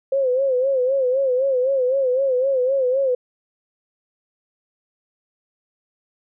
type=tone with vibrato; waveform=sine; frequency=523.3 Hz; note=C5; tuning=in tune; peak=-16 dBFS; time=0.12-3.15 s; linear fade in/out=5 ms; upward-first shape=sine; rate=3.9 Hz; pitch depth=93 cents each way; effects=none